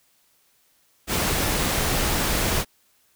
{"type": "noise", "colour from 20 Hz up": "pink", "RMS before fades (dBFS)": -23, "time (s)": [1.07, 2.65], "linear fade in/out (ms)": 50, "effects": ["white hiss -63 dBFS RMS until 3.15 s"]}